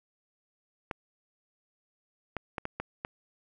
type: clicks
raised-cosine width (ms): 0.5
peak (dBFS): -18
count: 6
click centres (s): 0.912 / 2.367 / 2.582 / 2.654 / 2.8 / 3.049
effects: none